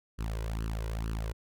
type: tone with flanger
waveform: sawtooth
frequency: 55.1 Hz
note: A1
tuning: 3 cents sharp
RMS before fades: -34 dBFS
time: 0.18-1.33 s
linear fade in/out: 20 ms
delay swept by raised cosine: 0.66 to 2.06 ms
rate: 2.2 Hz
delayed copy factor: +0.85
effects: none